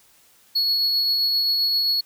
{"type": "tone with tremolo", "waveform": "triangle", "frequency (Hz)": 4361, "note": "C#8", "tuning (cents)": -29, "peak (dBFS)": -16, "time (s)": [0.55, 2.01], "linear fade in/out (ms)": 10, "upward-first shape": "triangle", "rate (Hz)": 7.6, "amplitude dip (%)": 25, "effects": ["white hiss -56 dBFS RMS until 2.05 s"]}